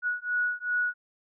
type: beating tone pair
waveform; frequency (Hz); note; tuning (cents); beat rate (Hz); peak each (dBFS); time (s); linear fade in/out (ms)
sine; 1462 / 1464.6; F#6 / F#6; -21 / -18; 2.6; -29 / -29; 0.02-0.94; 50
effects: none